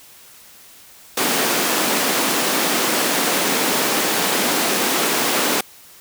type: high-pass noise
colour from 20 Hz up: pink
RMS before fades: -19 dBFS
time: 1.17-5.61 s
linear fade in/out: 5 ms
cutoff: 220 Hz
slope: 24 dB/octave
effects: white hiss -45 dBFS RMS until 6 s